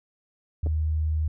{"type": "tone", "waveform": "sine", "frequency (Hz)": 77.9, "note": "D#2", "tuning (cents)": 3, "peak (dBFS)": -22, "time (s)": [0.63, 1.28], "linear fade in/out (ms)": 5}
{"type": "clicks", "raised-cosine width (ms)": 2, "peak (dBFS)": -23, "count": 2, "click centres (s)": [0.662, 0.669]}
{"effects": []}